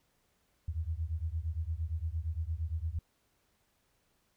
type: beating tone pair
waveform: sine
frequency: 77.1 / 85.8 Hz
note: D#2 / F2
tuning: -15 / -30 cents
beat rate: 8.7 Hz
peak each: -35 / -36 dBFS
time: 0.68-2.99 s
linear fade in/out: 5 ms
effects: pink hiss -74 dBFS RMS until 4.36 s